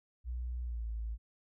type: tone with pitch glide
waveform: sine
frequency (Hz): 60.8 to 55.43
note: B1 to A1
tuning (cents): -26 to +13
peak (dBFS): -35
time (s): 0.24-1.18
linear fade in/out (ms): 50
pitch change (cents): -161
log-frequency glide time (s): 0.63-0.87
effects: none